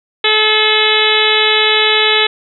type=harmonic tone; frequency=430.7 Hz; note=A4; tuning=37 cents flat; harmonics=1 / 2 / 3 / 4 / 5 / 6 / 7 / 8 / 9; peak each=-17 / -21 / -21 / -19 / -17 / -19 / -18 / -16 / -17 dBFS; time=0.24-2.27 s; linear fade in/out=5 ms; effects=none